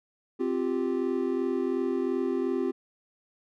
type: chord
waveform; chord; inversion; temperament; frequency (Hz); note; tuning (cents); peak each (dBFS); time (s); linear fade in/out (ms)
triangle; C suspended fourth; none; equal; 261.6 / 349.2 / 392; C4 / F4 / G4; 0 / 0 / 0; -28; 0.39-2.72; 20
effects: none